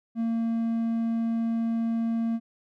triangle tone, 228.7 Hz, A#3, 33 cents flat, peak -22 dBFS, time 0.15-2.4 s, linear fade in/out 50 ms, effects none

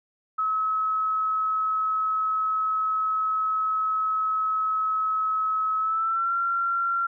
sine tone with pitch glide, 1287 to 1371.4 Hz, E6 to F6, -42 to -32 cents, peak -22 dBFS, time 0.38-7.07 s, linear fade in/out 10 ms, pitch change +110 cents, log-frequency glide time 5.78-6.34 s, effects none

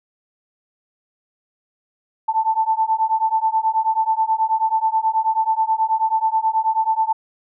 sine beating tone pair, 880 / 889.3 Hz, A5 / A5, 0 / +18 cents, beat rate 9.3 Hz, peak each -19 dBFS, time 2.28-7.13 s, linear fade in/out 10 ms, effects none

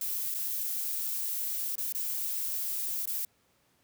violet noise with dropouts, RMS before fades -33 dBFS, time 0.01-3.25 s, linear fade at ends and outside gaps 2 ms, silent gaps 0.342-0.346 / 1.755-1.78 / 1.925-1.948 / 3.056-3.073 s, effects pink hiss -69 dBFS RMS until 3.83 s + high-pass 80 Hz 12 dB/octave

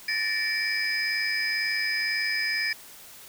sine tone cluster, 1758 / 1860 / 2318 / 5020 Hz, A6 / A#6 / D7 / D#8, -2 / -4 / -23 / +15 cents, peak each -29 / -32 / -28 / -29 dBFS, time 0.08-2.73 s, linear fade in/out 5 ms, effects tanh soft clip ceiling -18 dBFS + white hiss -47 dBFS RMS until 3.28 s

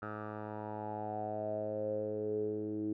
10% pulse tone with low-pass filter sweep, 106.5 Hz, G#2, 44 cents sharp, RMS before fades -38 dBFS, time 0.02-2.93 s, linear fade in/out 5 ms, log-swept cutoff 1300 to 330 Hz, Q 7.8, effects none

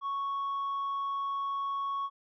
sine tone with tanh clipping, 1108.7 Hz, C#6, in tune, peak -31 dBFS, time 0.01-2.1 s, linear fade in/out 50 ms, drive 1 dB, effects none

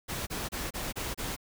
pink noise bursts, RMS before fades -35 dBFS, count 6, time 0.08-1.365 s, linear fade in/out 20 ms, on 190 ms, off 29 ms, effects none

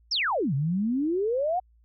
sine exponential two-way sweep, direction down then up, 5840 to 130.81 to 757 Hz, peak -23 dBFS, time 0.11-1.6 s, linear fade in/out 10 ms, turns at 0.54 s, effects added 57 Hz sine -57 dBFS peak until 1.84 s

